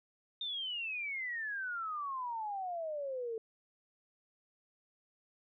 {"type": "exponential sweep", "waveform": "sine", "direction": "down", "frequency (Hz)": [3666, 440], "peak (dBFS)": -36, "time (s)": [0.41, 3.38], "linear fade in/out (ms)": 2, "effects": []}